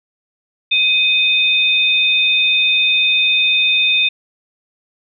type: tone pair together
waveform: sine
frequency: 2514 / 3614 Hz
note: D#7 / A7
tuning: +17 / +46 cents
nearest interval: tritone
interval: 629 cents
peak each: -14 dBFS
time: 0.71-4.09 s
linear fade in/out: 10 ms
effects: none